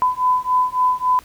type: beating tone pair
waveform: sine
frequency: 1004 / 1007.6 Hz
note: B5 / B5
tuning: +28 / +34 cents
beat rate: 3.6 Hz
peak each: -18 dBFS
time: 0.02-1.19 s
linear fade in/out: 0 ms
effects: pink hiss -47 dBFS RMS until 1.24 s